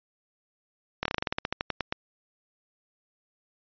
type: slowing click train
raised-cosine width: 0.3 ms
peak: -11 dBFS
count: 16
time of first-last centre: 1.03-1.925 s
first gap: 24 ms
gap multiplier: 1.12
effects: resampled to 11025 Hz